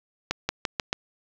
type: accelerating click train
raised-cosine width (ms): 0.2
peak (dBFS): -7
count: 5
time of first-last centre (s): 0.31-0.929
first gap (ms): 180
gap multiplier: 0.9
effects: low-pass 7000 Hz 12 dB/octave + 7-bit